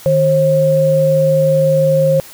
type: tone pair together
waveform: sine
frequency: 154.28 / 536 Hz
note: D#3 / C5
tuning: -14 / +42 cents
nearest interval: octave + minor seventh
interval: 2156 cents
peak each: -15 / -10 dBFS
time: 0.06-2.2 s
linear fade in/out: 0 ms
effects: white hiss -37 dBFS RMS until 2.33 s